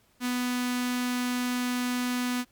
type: tone with notch filter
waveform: sawtooth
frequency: 247.8 Hz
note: B3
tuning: 6 cents sharp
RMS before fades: -29 dBFS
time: 0.2-2.45 s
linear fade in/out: 50 ms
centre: 560 Hz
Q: 0.7
effects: pink hiss -65 dBFS RMS until 2.51 s + Opus 48 kbps